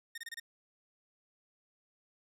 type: tone bursts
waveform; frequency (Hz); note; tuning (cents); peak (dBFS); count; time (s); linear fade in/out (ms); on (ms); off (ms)
sawtooth; 1836; A#6; -27; -37; 5; 0.15-0.399; 5; 29; 26
effects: resampled to 32000 Hz